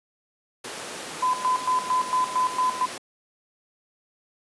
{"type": "noise", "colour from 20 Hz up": "pink", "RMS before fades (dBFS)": -34, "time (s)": [0.64, 2.98], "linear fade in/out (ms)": 5}
{"type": "tone with tremolo", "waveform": "sine", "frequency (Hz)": 1013, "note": "B5", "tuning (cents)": 44, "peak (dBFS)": -19, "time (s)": [1.22, 2.86], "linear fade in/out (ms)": 10, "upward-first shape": "square", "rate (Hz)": 4.4, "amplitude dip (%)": 75}
{"effects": ["high-pass 300 Hz 12 dB/octave", "resampled to 24000 Hz"]}